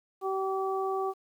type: harmonic tone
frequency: 384 Hz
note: G4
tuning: 36 cents flat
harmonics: 1 / 2 / 3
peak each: -30 / -33 / -35 dBFS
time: 0.21-1.14 s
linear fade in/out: 50 ms
effects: 10-bit

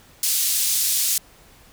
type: band-pass noise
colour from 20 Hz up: white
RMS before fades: -21 dBFS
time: 0.23-1.18 s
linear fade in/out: 2 ms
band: 4300 to 14000 Hz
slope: 12 dB/octave
effects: pink hiss -51 dBFS RMS until 1.72 s

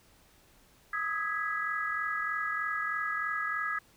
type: chord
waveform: sine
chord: E major seventh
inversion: third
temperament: equal with one note detuned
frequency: 1244.5 / 1287.7 / 1661.2 / 1975.5 Hz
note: D#6 / E6 / G#6 / B6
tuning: 0 / -41 / 0 / 0 cents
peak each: -36 / -37 / -33 / -38 dBFS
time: 0.93-3.79 s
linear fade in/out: 5 ms
effects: pink hiss -62 dBFS RMS until 3.96 s

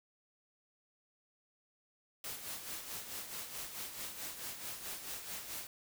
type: noise with tremolo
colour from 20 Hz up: white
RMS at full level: -42 dBFS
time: 2.24-5.67 s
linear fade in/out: 2 ms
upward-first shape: sine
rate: 4.6 Hz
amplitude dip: 55%
effects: none

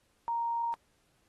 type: tone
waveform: sine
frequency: 932.3 Hz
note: A#5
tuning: in tune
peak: -29 dBFS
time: 0.28-0.74 s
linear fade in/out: 0 ms
effects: pink hiss -72 dBFS RMS until 1.28 s + AAC 32 kbps

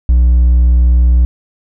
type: tone with hard clipping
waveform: sine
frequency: 61.2 Hz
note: B1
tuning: 15 cents flat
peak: -6 dBFS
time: 0.09-1.25 s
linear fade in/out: 0 ms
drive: 2 dB
effects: none

